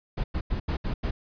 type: noise bursts at uneven times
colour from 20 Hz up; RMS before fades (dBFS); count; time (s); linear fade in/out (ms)
brown; -27; 6; 0.17-0.24 / 0.34-0.41 / 0.5-0.6 / 0.68-0.77 / 0.84-0.94 / 1.03-1.11; 10
effects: resampled to 11025 Hz